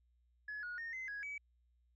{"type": "tone with pitch steps", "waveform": "sine", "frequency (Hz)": [1697, 1450, 1839, 2057, 1662, 2282], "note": ["G#6", "F#6", "A#6", "C7", "G#6", "C#7"], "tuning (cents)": [37, -35, -24, -30, 1, 50], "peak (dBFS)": -40, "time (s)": [0.48, 1.38], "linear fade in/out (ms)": 5, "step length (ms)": 150, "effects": ["tanh soft clip ceiling -38 dBFS", "added 60 Hz sine -70 dBFS peak until 1.95 s"]}